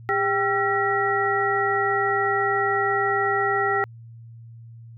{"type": "tone cluster", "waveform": "sine", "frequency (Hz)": [401.3, 783, 1353, 1910], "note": ["G4", "G5", "E6", "A#6"], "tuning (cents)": [41, -2, 45, 42], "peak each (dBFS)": -25, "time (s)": [0.09, 3.84], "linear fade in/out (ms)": 0, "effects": ["added 115 Hz sine -40 dBFS peak until 4.97 s"]}